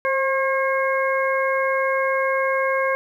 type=harmonic tone with a mistuned harmonic; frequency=539 Hz; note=C#5; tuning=49 cents flat; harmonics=1 / 2 / 3 / 4; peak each=-21 / -24 / -26 / -27 dBFS; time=0.05-2.95 s; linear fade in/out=0 ms; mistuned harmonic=1; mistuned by=-24 cents; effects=9-bit